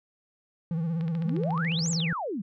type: tone with vibrato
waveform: triangle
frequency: 164.81 Hz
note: E3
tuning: in tune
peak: -24 dBFS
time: 0.71-2.13 s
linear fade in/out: 2 ms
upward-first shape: sine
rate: 16 Hz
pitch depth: 77 cents each way
type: click train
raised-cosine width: 0.3 ms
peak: -28 dBFS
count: 15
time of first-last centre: 1.01-2.003 s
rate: 14.1 Hz
type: exponential two-way sweep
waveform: sine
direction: up then down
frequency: 174.61 to 7860 to 174.61 Hz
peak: -29 dBFS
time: 1.25-2.42 s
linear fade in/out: 10 ms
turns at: 1.9 s
effects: none